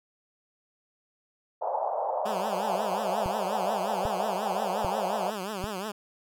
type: band-pass noise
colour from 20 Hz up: white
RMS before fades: -30 dBFS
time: 1.61-5.31 s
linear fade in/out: 20 ms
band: 530 to 910 Hz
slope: 48 dB/octave
type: tone with vibrato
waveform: 10% pulse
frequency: 200 Hz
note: G3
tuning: 35 cents sharp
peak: -24 dBFS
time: 2.25-5.92 s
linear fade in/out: 10 ms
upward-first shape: triangle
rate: 5.6 Hz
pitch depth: 200 cents each way
type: click train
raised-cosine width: 5 ms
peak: -21 dBFS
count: 4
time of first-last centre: 3.26-5.641 s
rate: 1.26 Hz
effects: none